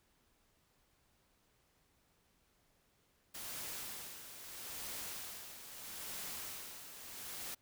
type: noise with tremolo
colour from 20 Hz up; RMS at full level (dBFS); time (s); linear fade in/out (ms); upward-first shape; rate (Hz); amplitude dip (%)
white; -44; 3.34-7.55; 10; sine; 0.77; 60
effects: pink hiss -74 dBFS RMS until 7.61 s

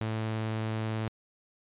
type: tone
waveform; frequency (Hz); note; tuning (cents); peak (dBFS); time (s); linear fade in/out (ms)
sawtooth; 110.2; A2; +3; -26; 0.01-1.08; 0
effects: resampled to 8000 Hz

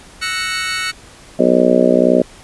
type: chord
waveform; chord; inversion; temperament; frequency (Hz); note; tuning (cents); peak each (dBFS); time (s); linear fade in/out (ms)
25% pulse; F# dominant seventh; third; equal; 1318.5 / 1480 / 1864.7 / 2217; E6 / F#6 / A#6 / C#7; 0 / 0 / 0 / 0; -22 / -20 / -22 / -19; 0.21-0.92; 20
type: harmonic tone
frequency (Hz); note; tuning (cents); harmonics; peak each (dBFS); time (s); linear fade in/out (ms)
61.74; B1; 0; 3 / 4 / 5 / 6 / 7 / 8 / 9 / 10; -20 / -15 / -21 / -17 / -18 / -21 / -16 / -16; 1.39-2.22; 5
effects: pink hiss -41 dBFS RMS until 2.43 s + resampled to 24000 Hz

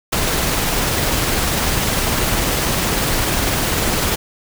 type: noise with tremolo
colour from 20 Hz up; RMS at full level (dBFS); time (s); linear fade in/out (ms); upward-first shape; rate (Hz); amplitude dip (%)
pink; -17; 0.12-4.16; 10; sine; 20; 25
effects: none

